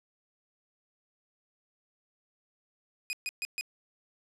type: tone bursts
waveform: sawtooth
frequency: 2489 Hz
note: D#7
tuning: in tune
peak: -28 dBFS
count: 4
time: 3.1-3.61 s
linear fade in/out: 0 ms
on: 30 ms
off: 130 ms
effects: low-pass 12000 Hz 12 dB/octave